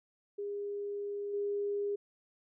sine tone with level steps, 406.7 Hz, G#4, 36 cents flat, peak -35 / -31 dBFS, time 0.38-1.96 s, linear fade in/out 10 ms, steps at 1.33 s, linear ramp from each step 10 ms, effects none

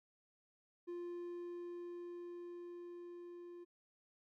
triangle tone with level ramp, 349.2 Hz, F4, in tune, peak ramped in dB -40 to -48 dBFS, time 0.87-3.65 s, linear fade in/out 20 ms, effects none

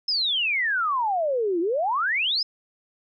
sine exponential two-way sweep, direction down then up, 5270 to 325.6 to 5270 Hz, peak -21 dBFS, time 0.08-2.43 s, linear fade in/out 5 ms, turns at 1.6 s, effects none

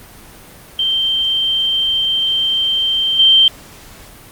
sine tone with level steps, 3136 Hz, G7, in tune, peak -13 / -6 dBFS, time 0.79-3.48 s, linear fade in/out 2 ms, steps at 3.19 s, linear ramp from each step 5 ms, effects pink hiss -39 dBFS RMS until 4.31 s + Opus 32 kbps

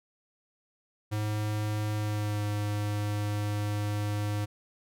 square tone with pitch glide, 106.1 to 103.98 Hz, G#2 to G#2, +38 to +3 cents, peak -29 dBFS, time 1.11-4.46 s, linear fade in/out 20 ms, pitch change -35 cents, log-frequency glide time 1.95-2.45 s, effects none

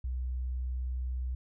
sine tone, 62.9 Hz, B1, 32 cents sharp, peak -31 dBFS, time 0.04-1.35 s, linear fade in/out 5 ms, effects none

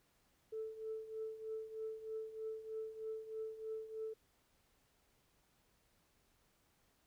sine tone with tremolo, 440 Hz, A4, in tune, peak -38 dBFS, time 0.52-4.14 s, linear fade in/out 10 ms, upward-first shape triangle, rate 3.2 Hz, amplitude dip 80%, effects tanh soft clip ceiling -35 dBFS + pink hiss -75 dBFS RMS until 7.06 s

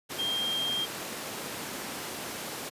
sine tone in noise, 3200 Hz, G7, 35 cents sharp, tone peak -28 dBFS, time 0.18-0.86 s, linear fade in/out 20 ms, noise pink, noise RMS -36 dBFS, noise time 0.09-2.7 s, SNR +5 dB, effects high-pass 200 Hz 12 dB/octave + resampled to 32000 Hz

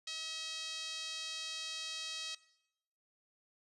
5% pulse tone with band-pass filter, 640 Hz, D#5, 49 cents sharp, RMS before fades -42 dBFS, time 0.07-2.35 s, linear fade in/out 5 ms, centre 3900 Hz, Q 1.5, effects noise-tail reverb RT60 0.8 s tail -18 dB re dry + resampled to 32000 Hz

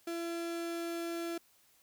35% pulse tone, 337.6 Hz, E4, 41 cents sharp, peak -34 dBFS, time 0.07-1.38 s, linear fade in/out 5 ms, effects white hiss -67 dBFS RMS until 1.82 s

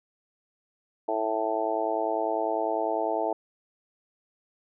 harmonic tone, 110 Hz, A2, in tune, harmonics 3 / 4 / 5 / 6 / 7 / 8, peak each -34 / -32 / -35 / -29 / -33 / -32 dBFS, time 1.08-3.33 s, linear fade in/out 5 ms, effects none

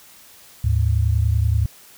sine tone pair together, 76.17 / 106.6 Hz, D#2 / G#2, -36 / +46 cents, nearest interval tritone, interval 582 cents, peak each -18 dBFS, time 0.64-1.66 s, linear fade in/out 5 ms, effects white hiss -47 dBFS RMS until 1.97 s

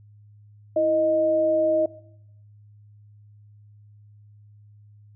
sine tone pair together, 329.6 / 622.2 Hz, E4 / D#5, 0 / 0 cents, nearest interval major seventh, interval 1100 cents, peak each -27 / -18 dBFS, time 0.76-1.86 s, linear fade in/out 5 ms, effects noise-tail reverb RT60 0.8 s tail -20 dB re dry + added 104 Hz sine -48 dBFS peak until 5.15 s

